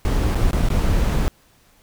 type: noise with dropouts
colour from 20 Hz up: brown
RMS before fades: -18 dBFS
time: 0.05-1.28 s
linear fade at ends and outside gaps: 0 ms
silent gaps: 0.347-0.354 / 0.511-0.532 / 0.687-0.702 s
effects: pink hiss -56 dBFS RMS until 1.82 s

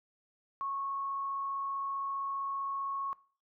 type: tone with frequency modulation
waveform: sine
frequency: 1100 Hz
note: C#6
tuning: 14 cents flat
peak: -33 dBFS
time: 0.61-3.13 s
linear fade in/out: 0 ms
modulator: 35.3 Hz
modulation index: 0.35
effects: noise-tail reverb RT60 0.4 s tail -21 dB re dry

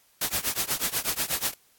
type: noise with tremolo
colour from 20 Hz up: white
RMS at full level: -24 dBFS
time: 0.21-1.54 s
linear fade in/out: 5 ms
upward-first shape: triangle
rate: 8.2 Hz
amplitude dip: 100%
effects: white hiss -62 dBFS RMS until 1.78 s + AAC 64 kbps

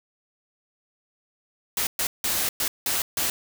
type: noise bursts at uneven times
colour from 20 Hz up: white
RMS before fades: -25 dBFS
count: 6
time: 1.77-1.87 / 1.99-2.07 / 2.24-2.49 / 2.6-2.68 / 2.86-3.02 / 3.17-3.3 s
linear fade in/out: 2 ms
effects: none

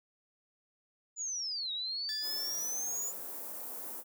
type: linear two-way sweep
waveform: sine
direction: down then up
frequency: 7040 to 3760 to 7040 Hz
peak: -34 dBFS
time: 1.16-3.13 s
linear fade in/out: 50 ms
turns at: 1.72 s
type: tone with exponential decay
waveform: 15% pulse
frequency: 1738 Hz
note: A6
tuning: 22 cents flat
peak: -34 dBFS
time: 2.09-3.34 s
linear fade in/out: 0 ms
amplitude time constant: 270 ms
type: band-stop noise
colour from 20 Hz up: white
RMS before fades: -42 dBFS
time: 2.21-4.04 s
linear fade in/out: 50 ms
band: 810 to 13000 Hz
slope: 12 dB/octave
effects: high-pass 300 Hz 12 dB/octave

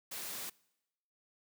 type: noise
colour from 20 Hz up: white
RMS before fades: -42 dBFS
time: 0.11-0.5 s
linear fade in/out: 10 ms
effects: noise-tail reverb RT60 0.9 s tail -24 dB re dry + high-pass 150 Hz 12 dB/octave

